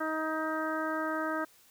harmonic tone, 314.9 Hz, D#4, 21 cents sharp, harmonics 1 / 2 / 3 / 4 / 5 / 6, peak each -35 / -36 / -40 / -36 / -37 / -46 dBFS, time 0-1.45 s, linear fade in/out 10 ms, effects white hiss -61 dBFS RMS until 1.7 s

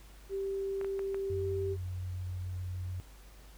sine tone, 390.9 Hz, G4, 5 cents flat, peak -32 dBFS, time 0.29-1.77 s, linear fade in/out 50 ms
clicks, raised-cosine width 0.5 ms, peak -29 dBFS, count 4, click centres 0.813 / 0.846 / 0.993 / 1.145 s
sine tone with vibrato, 91.1 Hz, F#2, 26 cents flat, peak -35 dBFS, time 1.3-3 s, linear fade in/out 0 ms, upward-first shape sine, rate 7 Hz, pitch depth 9 cents each way
effects added 50 Hz sine -52 dBFS peak until 3.57 s + pink hiss -59 dBFS RMS until 3.57 s

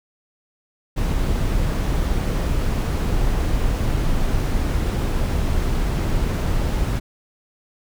brown noise, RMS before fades -20 dBFS, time 0.96-7 s, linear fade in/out 20 ms, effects none

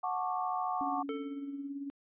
sine chord, D major seventh, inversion first, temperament just, 734.2 / 881 / 1101.2 / 1174.7 Hz, F#5 / A5 / C#6 / D6, -14 / +2 / -12 / 0 cents, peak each -34 / -39 / -37 / -39 dBFS, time 0.03-1.03 s, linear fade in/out 10 ms
sine tone with tremolo, 280 Hz, C#4, 18 cents sharp, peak -35 dBFS, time 0.81-1.9 s, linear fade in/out 0 ms, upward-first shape sine, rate 18 Hz, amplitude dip 50%
square tone with exponential decay, 443.4 Hz, A4, 13 cents sharp, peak -35 dBFS, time 1.09-1.69 s, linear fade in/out 1 ms, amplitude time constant 130 ms
effects resampled to 8000 Hz

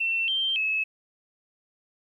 sine tone with pitch steps, 2696 / 3146 / 2588 Hz, E7 / G7 / E7, +38 / +6 / -32 cents, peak -23 dBFS, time 0-0.84 s, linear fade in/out 10 ms, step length 280 ms, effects 10-bit

